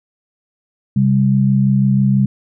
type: tone pair together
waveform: sine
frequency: 132.68 / 198.8 Hz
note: C3 / G3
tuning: +25 / +25 cents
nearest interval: perfect fifth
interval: 700 cents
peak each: -13 dBFS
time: 0.96-2.26 s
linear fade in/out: 5 ms
effects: none